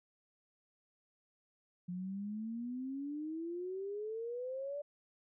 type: exponential sweep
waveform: sine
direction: up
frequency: 175.5 to 587.3 Hz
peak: -38 dBFS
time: 1.88-4.82 s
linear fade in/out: 10 ms
effects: none